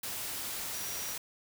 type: tone in noise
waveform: sine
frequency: 5760 Hz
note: F#8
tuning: 47 cents flat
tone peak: -43 dBFS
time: 0.74-1.14 s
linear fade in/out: 5 ms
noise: white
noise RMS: -38 dBFS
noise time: 0.03-1.18 s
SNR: -8 dB
effects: none